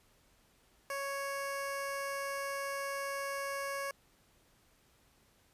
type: tone with notch filter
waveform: 15% pulse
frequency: 554.4 Hz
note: C#5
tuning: in tune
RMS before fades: -38 dBFS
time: 0.9-3.91 s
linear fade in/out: 2 ms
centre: 3600 Hz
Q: 2
effects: pink hiss -68 dBFS RMS until 5.53 s + resampled to 32000 Hz